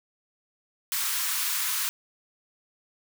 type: high-pass noise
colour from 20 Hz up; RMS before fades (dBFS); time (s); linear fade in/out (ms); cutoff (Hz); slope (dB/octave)
white; -28; 0.92-1.89; 0; 960; 48
effects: none